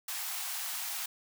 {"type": "high-pass noise", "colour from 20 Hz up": "white", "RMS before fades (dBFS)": -37, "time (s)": [0.08, 1.06], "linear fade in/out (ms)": 5, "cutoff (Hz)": 670, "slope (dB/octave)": 96, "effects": []}